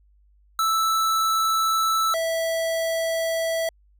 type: tone pair in turn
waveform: square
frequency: 1317 / 656.2 Hz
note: E6 / E5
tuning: -2 / -8 cents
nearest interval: octave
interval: 1206 cents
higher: first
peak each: -20 / -23 dBFS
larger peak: first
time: 0.59-2.14 / 2.14-3.69 s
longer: neither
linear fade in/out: 2 ms
effects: added 50 Hz sine -55 dBFS peak until 3.99 s